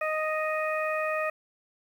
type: harmonic tone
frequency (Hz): 622.3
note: D#5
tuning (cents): 0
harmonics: 1 / 2 / 3 / 4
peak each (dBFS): -29 / -32 / -34 / -35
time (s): 0.01-1.3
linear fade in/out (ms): 5
effects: 9-bit